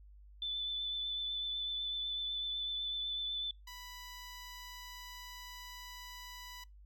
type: tone with vibrato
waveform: sine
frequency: 3508 Hz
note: A7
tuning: 6 cents flat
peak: -35 dBFS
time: 0.42-3.51 s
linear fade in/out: 2 ms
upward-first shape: sine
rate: 8 Hz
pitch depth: 16 cents each way
type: tone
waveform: 10% pulse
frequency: 987.8 Hz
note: B5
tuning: in tune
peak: -39 dBFS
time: 3.67-6.64 s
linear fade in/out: 5 ms
effects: noise-tail reverb RT60 0.2 s tail -24 dB re dry + added 50 Hz sine -54 dBFS peak until 6.85 s